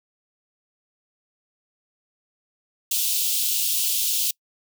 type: high-pass noise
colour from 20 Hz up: white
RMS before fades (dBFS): -23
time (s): 2.91-4.31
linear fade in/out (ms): 5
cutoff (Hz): 2800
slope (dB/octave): 48
effects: noise-tail reverb RT60 0.1 s tail -26 dB re dry